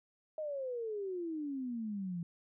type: exponential sweep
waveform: sine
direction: down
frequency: 632 to 166.7 Hz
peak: -36 dBFS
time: 0.38-2.23 s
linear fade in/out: 2 ms
effects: none